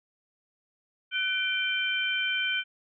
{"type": "tone cluster", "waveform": "sine", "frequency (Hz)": [1502, 2361, 3097], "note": ["F#6", "D7", "G7"], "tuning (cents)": [26, 9, -22], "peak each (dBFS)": -30, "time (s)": [1.11, 2.64], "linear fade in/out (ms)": 50, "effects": []}